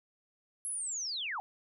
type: linear sweep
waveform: sine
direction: down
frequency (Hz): 11060 to 711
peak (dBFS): -34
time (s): 0.65-1.4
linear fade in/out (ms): 0
effects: none